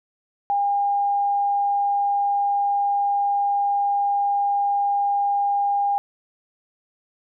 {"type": "tone", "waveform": "sine", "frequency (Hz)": 807, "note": "G#5", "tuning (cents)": -50, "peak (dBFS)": -18, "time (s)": [0.5, 5.98], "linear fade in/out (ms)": 0, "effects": []}